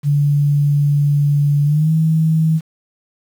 sine tone with pitch glide, 144.6 to 159.52 Hz, D3 to D#3, -27 to +43 cents, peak -11 dBFS, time 0.03-2.61 s, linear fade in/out 50 ms, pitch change +170 cents, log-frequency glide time 1.64-1.91 s, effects 7-bit

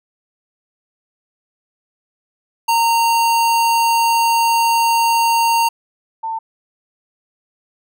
square / sine tone pair in turn, 923 / 896.7 Hz, A#5 / A5, -17 / +33 cents, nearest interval minor second, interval 50 cents, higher first, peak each -13 / -20 dBFS, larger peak first, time 2.68-5.69 / 6.23-6.39 s, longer first, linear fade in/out 10 ms, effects none

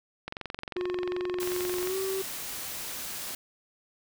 click train, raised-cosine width 0.3 ms, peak -19 dBFS, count 37, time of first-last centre 0.28-1.873 s, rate 22.6 Hz
triangle tone with pitch glide, 360 to 383.6 Hz, F#4 to G4, -47 to -37 cents, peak -27 dBFS, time 0.76-2.22 s, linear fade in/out 5 ms, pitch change +110 cents, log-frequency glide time 1.82-1.97 s
white noise, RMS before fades -37 dBFS, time 1.4-3.35 s, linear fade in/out 2 ms
effects none

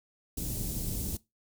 pink band-stop noise, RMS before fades -34 dBFS, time 0.37-1.17 s, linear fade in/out 5 ms, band 260 to 7800 Hz, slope 12 dB/octave, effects noise-tail reverb RT60 0.2 s tail -20 dB re dry

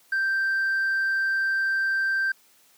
triangle tone with tanh clipping, 1568 Hz, G6, in tune, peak -22 dBFS, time 0.12-2.32 s, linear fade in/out 5 ms, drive 6 dB, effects white hiss -59 dBFS RMS until 2.77 s + high-pass 150 Hz 12 dB/octave

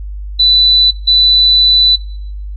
sine tone pair in turn, 3983 / 3983 Hz, B7 / B7, +14 / +14 cents, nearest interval unison, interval 0 cents, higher neither, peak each -6 dBFS, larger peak neither, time 0.39-0.91 / 1.07-1.96 s, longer second, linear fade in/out 10 ms, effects noise-tail reverb RT60 0.7 s tail -18 dB re dry + added 50 Hz sine -21 dBFS peak until 2.56 s

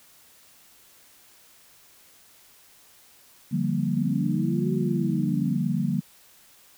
sine chord, G minor seventh, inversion second, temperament equal, 146.83 / 174.61 / 196 / 233.1 Hz, D3 / F3 / G3 / Bb3, 0 / 0 / 0 / 0 cents, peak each -28 dBFS, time 3.51-6.01 s, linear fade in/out 20 ms
sine linear two-way sweep, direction up then down, 237.8 to 374.1 to 262.8 Hz, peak -30 dBFS, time 3.97-5.55 s, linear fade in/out 5 ms, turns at 4.73 s
effects white hiss -55 dBFS RMS until 6.77 s

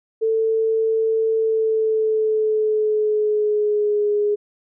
sine tone with pitch glide, 444.9 to 415.1 Hz, A4 to G#4, +19 to -1 cents, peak -16 dBFS, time 0.21-4.36 s, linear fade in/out 20 ms, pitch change -120 cents, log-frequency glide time 1.36-4.1 s, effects none

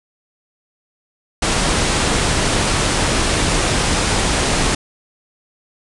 pink low-pass noise, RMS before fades -17 dBFS, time 1.42-4.75 s, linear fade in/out 5 ms, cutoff 10000 Hz, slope 96 dB/octave, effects none

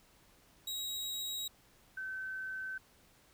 sawtooth / sine tone pair in turn, 3823 / 1533.5 Hz, A#7 / G6, +43 / -38 cents, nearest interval octave + major third, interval 1581 cents, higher first, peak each -34 / -38 dBFS, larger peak first, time 0.67-1.48 / 1.97-2.78 s, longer neither, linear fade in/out 5 ms, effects pink hiss -65 dBFS RMS until 3.33 s

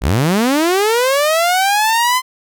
sawtooth linear sweep, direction up, 47.15 to 1035 Hz, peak -8 dBFS, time 0.01-2.22 s, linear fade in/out 50 ms, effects none

